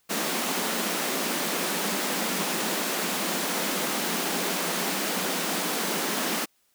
pink high-pass noise, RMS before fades -28 dBFS, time 0.09-6.46 s, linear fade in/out 20 ms, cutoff 170 Hz, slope 96 dB/octave, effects white hiss -68 dBFS RMS until 6.74 s

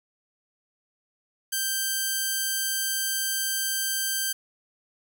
5% pulse tone, 1568 Hz, G6, in tune, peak -14 dBFS, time 1.52-4.33 s, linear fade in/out 10 ms, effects none

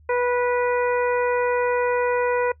harmonic tone, 490 Hz, B4, 14 cents flat, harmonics 1 / 2 / 3 / 4 / 5, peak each -20 / -26 / -30 / -32 / -34 dBFS, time 0.09-2.52 s, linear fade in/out 5 ms, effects noise-tail reverb RT60 0.1 s tail -22 dB re dry + added 76 Hz sine -49 dBFS peak until 2.6 s

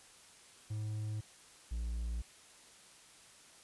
triangle tone pair in turn, 107.2 / 57.78 Hz, A2 / A#1, -45 / -15 cents, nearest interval major seventh, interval 1070 cents, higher first, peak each -34 / -33 dBFS, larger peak second, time 0.7-1.21 / 1.71-2.22 s, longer neither, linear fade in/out 10 ms, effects white hiss -59 dBFS RMS until 3.63 s + resampled to 24000 Hz

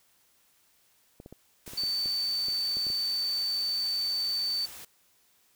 clicks, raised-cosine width 2 ms, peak -31 dBFS, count 11, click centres 1.201 / 1.261 / 1.326 / 1.678 / 1.735 / 1.836 / 2.059 / 2.485 / 2.77 / 2.868 / 2.902 s
white noise, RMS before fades -45 dBFS, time 1.66-4.85 s, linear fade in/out 5 ms
sine tone, 4547 Hz, C#8, 43 cents sharp, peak -27 dBFS, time 1.77-4.66 s, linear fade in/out 10 ms
effects white hiss -66 dBFS RMS until 5.55 s

